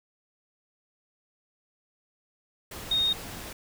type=tone in noise; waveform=sine; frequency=3713 Hz; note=A#7; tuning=8 cents flat; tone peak=-22 dBFS; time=2.91-3.13 s; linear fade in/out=5 ms; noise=pink; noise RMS=-40 dBFS; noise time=2.71-3.53 s; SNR=+15 dB; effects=none